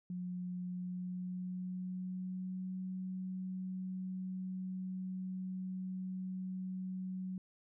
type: tone with pitch glide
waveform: sine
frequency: 180 to 186.13 Hz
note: F#3 to F#3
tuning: -47 to +11 cents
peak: -38 dBFS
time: 0.1-7.38 s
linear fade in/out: 2 ms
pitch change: +58 cents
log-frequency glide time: 0.65-2.77 s
effects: none